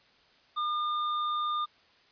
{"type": "tone with tanh clipping", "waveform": "sine", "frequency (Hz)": 1209, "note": "D6", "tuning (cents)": 50, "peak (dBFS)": -30, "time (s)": [0.56, 1.66], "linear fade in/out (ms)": 20, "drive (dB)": 16, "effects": ["white hiss -62 dBFS RMS until 2.11 s", "resampled to 11025 Hz"]}